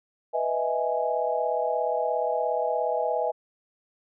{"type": "chord", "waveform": "sine", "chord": "E major seventh", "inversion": "second", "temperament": "equal", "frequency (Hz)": [493.9, 622.3, 659.3, 830.6], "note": ["B4", "D#5", "E5", "G#5"], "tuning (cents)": [0, 0, 0, 0], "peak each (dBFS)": -29, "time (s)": [0.33, 3.32], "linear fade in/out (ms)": 20, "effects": []}